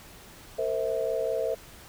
sine tone cluster, 455 / 520 / 650 Hz, A#4 / C5 / E5, -42 / -11 / -24 cents, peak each -30 dBFS, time 0.58-1.55 s, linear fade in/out 10 ms, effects pink hiss -49 dBFS RMS until 1.88 s

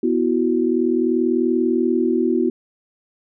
sine chord, B suspended fourth, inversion none, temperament equal, 246.9 / 329.6 / 370 Hz, B3 / E4 / F#4, 0 / 0 / 0 cents, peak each -20 dBFS, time 0.03-2.5 s, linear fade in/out 5 ms, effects none

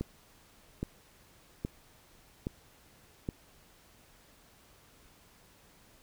click train, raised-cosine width 3 ms, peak -20 dBFS, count 5, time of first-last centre 0.01-3.289 s, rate 1.22 Hz, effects pink hiss -61 dBFS RMS until 6.02 s

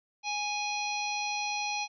harmonic tone with a mistuned harmonic, 829 Hz, G#5, 3 cents flat, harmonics 1 / 3 / 4 / 5 / 6 / 7, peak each -34 / -34 / -44 / -39 / -46 / -41 dBFS, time 0.23-1.88 s, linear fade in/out 50 ms, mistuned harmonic 6, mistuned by +49 cents, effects none

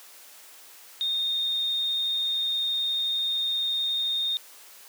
sine tone with vibrato, 3675 Hz, A#7, 25 cents flat, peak -24 dBFS, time 1.01-4.37 s, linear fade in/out 0 ms, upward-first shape sine, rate 19 Hz, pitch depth 11 cents each way, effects white hiss -49 dBFS RMS until 4.88 s + high-pass 400 Hz 12 dB/octave

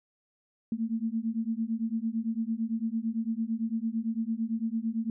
sine beating tone pair, 221.4 / 230.3 Hz, A3 / A#3, +11 / -21 cents, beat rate 8.9 Hz, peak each -31 dBFS, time 0.72-5.1 s, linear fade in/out 2 ms, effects none

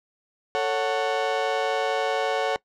35% pulse chord, F# minor, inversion first, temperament just, 444 / 555 / 740 Hz, A4 / C#5 / F#5, +16 / +2 / 0 cents, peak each -25 dBFS, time 0.55-2.56 s, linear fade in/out 0 ms, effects noise-tail reverb RT60 0.1 s tail -21 dB re dry + low-pass 4000 Hz 12 dB/octave

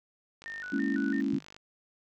click train, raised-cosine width 0.2 ms, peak -31 dBFS, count 58, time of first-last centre 0.42-1.565 s, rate 49.8 Hz
sine tone with vibrato, 1640 Hz, G#6, 22 cents flat, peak -37 dBFS, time 0.46-1.21 s, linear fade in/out 0 ms, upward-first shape square, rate 3 Hz, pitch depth 180 cents each way
sine chord, A# half-diminished seventh, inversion third, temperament equal, 207.7 / 233.1 / 277.2 / 329.6 Hz, G#3 / A#3 / C#4 / E4, 0 / 0 / 0 / 0 cents, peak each -33 / -35 / -29 / -35 dBFS, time 0.72-1.39 s, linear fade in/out 10 ms
sine tone with exponential decay, 151.5 Hz, D#3, 46 cents flat, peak -30 dBFS, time 1.33-1.45 s, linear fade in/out 5 ms, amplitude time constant 25 ms
effects none

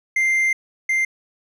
triangle tone pair in turn, 2093 / 2093 Hz, C7 / C7, 0 / 0 cents, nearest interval unison, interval 0 cents, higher neither, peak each -14 / -15 dBFS, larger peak first, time 0.16-0.53 / 0.89-1.05 s, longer first, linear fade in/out 5 ms, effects resampled to 32000 Hz

